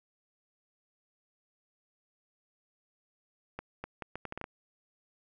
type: accelerating click train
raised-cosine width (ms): 0.5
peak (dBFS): -23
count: 9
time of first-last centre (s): 3.59-4.441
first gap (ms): 250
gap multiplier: 0.73
effects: none